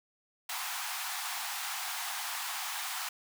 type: high-pass noise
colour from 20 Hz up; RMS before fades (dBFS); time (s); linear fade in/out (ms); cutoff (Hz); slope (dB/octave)
pink; -37; 0.49-3.09; 5; 720; 96
effects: none